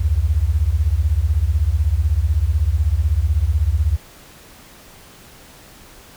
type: beating tone pair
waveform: sine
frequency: 68 / 84 Hz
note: C#2 / E2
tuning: -33 / +33 cents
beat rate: 16 Hz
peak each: -17 dBFS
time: 0-3.97 s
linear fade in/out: 10 ms
effects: pink hiss -44 dBFS RMS until 6.16 s